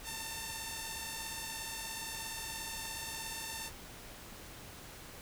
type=beating tone pair; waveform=5% pulse; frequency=890 / 907 Hz; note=A5 / A#5; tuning=+20 / -48 cents; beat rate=17 Hz; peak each=-31 dBFS; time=0.03-3.71 s; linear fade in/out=50 ms; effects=pink hiss -50 dBFS RMS until 5.21 s